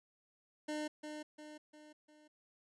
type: tone with echo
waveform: 25% pulse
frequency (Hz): 302.9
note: D#4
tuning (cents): -46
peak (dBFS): -34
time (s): 0.68-0.88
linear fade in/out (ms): 10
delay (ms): 350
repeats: 4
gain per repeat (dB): -6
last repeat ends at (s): 2.28
effects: resampled to 22050 Hz